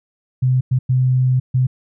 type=tone bursts at uneven times; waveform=sine; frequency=128.2 Hz; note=C3; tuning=35 cents flat; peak=-12 dBFS; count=4; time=0.42-0.61 / 0.71-0.79 / 0.89-1.4 / 1.54-1.67 s; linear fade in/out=10 ms; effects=none